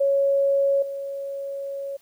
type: tone with level steps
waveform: sine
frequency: 554.4 Hz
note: C#5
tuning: in tune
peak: -17 / -28 dBFS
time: 0-1.97 s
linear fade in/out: 10 ms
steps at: 0.82 s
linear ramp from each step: 5 ms
effects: white hiss -60 dBFS RMS until 2.01 s